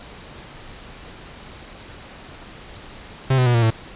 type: tone with pitch steps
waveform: 45% pulse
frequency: 132.1 / 126.72 / 121.56 / 116.61 / 111.86 Hz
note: C3 / B2 / B2 / A#2 / A2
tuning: +17 / +45 / -27 / +1 / +29 cents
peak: -14 dBFS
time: 3.3-3.705 s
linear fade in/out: 5 ms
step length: 81 ms
effects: pink hiss -40 dBFS RMS until 3.95 s + resampled to 8000 Hz